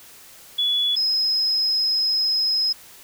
sine tone pair in turn, 3410 / 5109 Hz, G#7 / D#8, +45 / +45 cents, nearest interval perfect fifth, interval 700 cents, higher second, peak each -18 dBFS, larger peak neither, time 0.58-0.96 / 0.96-2.73 s, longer second, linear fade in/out 10 ms, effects white hiss -46 dBFS RMS until 3.03 s

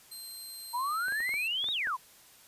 15% pulse tone, 4154 Hz, C8, 13 cents flat, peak -35 dBFS, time 0.11-1.48 s, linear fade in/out 10 ms
sine exponential two-way sweep, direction up then down, 932.3 to 3843 to 932.3 Hz, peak -29 dBFS, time 0.73-1.97 s, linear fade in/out 20 ms, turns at 1.72 s
clicks, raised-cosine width 0.5 ms, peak -30 dBFS, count 8, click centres 1.083 / 1.123 / 1.204 / 1.292 / 1.34 / 1.642 / 1.687 / 1.872 s
effects white hiss -57 dBFS RMS until 2.47 s + resampled to 32000 Hz

